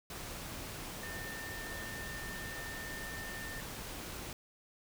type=tone in noise; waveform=sine; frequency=1800 Hz; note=A6; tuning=39 cents sharp; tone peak=-44 dBFS; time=1.03-3.6 s; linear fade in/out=2 ms; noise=pink; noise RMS=-44 dBFS; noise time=0.1-4.33 s; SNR=-3 dB; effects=none